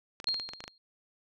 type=clicks; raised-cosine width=0.2 ms; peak=-23 dBFS; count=10; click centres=0.201 / 0.243 / 0.287 / 0.343 / 0.398 / 0.49 / 0.535 / 0.605 / 0.64 / 0.679 s
type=tone with exponential decay; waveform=sine; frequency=4227 Hz; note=C8; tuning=17 cents sharp; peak=-25 dBFS; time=0.27-0.78 s; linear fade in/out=2 ms; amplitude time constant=110 ms
effects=none